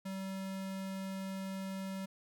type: tone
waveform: square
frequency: 192 Hz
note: G3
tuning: 36 cents flat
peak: -39 dBFS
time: 0.05-2.06 s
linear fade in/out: 10 ms
effects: none